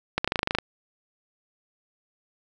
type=clicks; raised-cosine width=0.3 ms; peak=-7 dBFS; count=11; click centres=0.18 / 0.245 / 0.276 / 0.321 / 0.358 / 0.392 / 0.431 / 0.474 / 0.509 / 0.55 / 0.586 s; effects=none